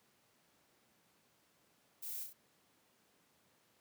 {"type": "noise with echo", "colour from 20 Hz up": "violet", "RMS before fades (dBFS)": -45, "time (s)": [2.02, 2.24], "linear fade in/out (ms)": 10, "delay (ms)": 31, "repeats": 3, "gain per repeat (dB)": -4, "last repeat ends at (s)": 2.333, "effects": ["pink hiss -72 dBFS RMS until 3.8 s", "high-pass 150 Hz 12 dB/octave"]}